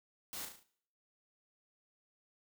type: noise with echo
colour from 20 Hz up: white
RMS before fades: -44 dBFS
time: 0.33-0.45 s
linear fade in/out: 0 ms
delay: 36 ms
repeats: 5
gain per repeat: -5 dB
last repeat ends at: 0.63 s
effects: noise-tail reverb RT60 0.6 s tail -18 dB re dry